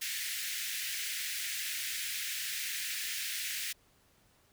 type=high-pass noise; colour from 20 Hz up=pink; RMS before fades=-37 dBFS; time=0.01-3.73 s; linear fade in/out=10 ms; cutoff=1700 Hz; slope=48 dB/octave; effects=pink hiss -67 dBFS RMS until 4.52 s